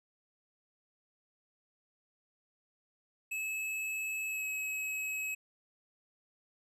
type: tone with pitch glide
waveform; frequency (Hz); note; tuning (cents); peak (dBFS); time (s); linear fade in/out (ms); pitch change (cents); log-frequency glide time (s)
square; 2592 to 2562; E7 to E7; -30 to -50; -35; 3.31-5.35; 10; -20; 4.28-4.45
effects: none